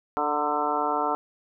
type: harmonic tone with a mistuned harmonic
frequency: 147.8 Hz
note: D3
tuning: 11 cents sharp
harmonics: 2 / 3 / 4 / 5 / 6 / 7 / 8 / 9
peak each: -34 / -32 / -34 / -29 / -29 / -31 / -35 / -30 dBFS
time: 0.17-1.15 s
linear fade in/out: 0 ms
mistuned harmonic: 6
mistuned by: +39 cents
effects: none